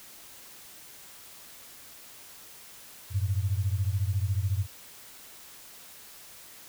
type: beating tone pair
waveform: sine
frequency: 92.6 / 106.6 Hz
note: F#2 / G#2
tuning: +2 / +46 cents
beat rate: 14 Hz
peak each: -27 / -29 dBFS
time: 3.1-4.67 s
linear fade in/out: 50 ms
effects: white hiss -49 dBFS RMS until 6.68 s